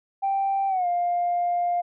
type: tone with pitch glide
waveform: sine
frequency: 784 to 702.5 Hz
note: G5 to F5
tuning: 0 to +10 cents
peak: -20 dBFS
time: 0.22-1.82 s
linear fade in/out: 20 ms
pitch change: -190 cents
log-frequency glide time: 0.68-0.87 s
effects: tanh soft clip ceiling -17 dBFS